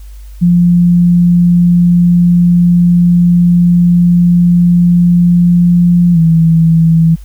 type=tone with pitch glide; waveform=sine; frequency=174.61 to 163.86 Hz; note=F3 to E3; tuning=0 to -10 cents; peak=-4 dBFS; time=0.41-7.16 s; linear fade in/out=20 ms; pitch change=-110 cents; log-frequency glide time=6.13-6.18 s; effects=added 50 Hz sine -27 dBFS peak until 7.24 s + white hiss -47 dBFS RMS until 7.24 s